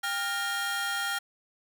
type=tone cluster; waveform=45% pulse; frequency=797 / 1402 / 1853 / 3230 Hz; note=G5 / F6 / A#6 / G#7; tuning=+28 / +6 / -11 / -49 cents; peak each=-36 / -32 / -35 / -36 dBFS; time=0.03-1.19 s; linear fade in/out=10 ms; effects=none